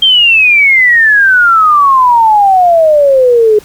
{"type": "exponential sweep", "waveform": "sine", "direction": "down", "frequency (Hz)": [3200, 415.3], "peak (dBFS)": -3, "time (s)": [0.02, 3.59], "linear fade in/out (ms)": 5, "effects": ["pink hiss -37 dBFS RMS until 3.64 s"]}